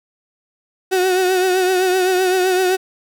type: tone with vibrato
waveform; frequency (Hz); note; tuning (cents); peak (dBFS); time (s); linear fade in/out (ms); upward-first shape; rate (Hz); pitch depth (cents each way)
35% pulse; 370; F#4; 0; -12; 0.91-2.77; 20; triangle; 7.8; 54
effects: none